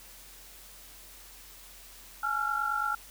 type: tone cluster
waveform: sine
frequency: 842 / 1357 / 1406 Hz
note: G#5 / E6 / F6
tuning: +24 / +50 / +11 cents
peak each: -35 / -30 / -32 dBFS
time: 2.23-2.95 s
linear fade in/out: 5 ms
effects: added 44 Hz sine -56 dBFS peak until 3.1 s + white hiss -51 dBFS RMS until 3.1 s